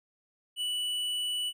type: tone with hard clipping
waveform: sine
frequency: 2960 Hz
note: F#7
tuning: in tune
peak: -31 dBFS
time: 0.56-1.53 s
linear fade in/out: 50 ms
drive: 8 dB
effects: none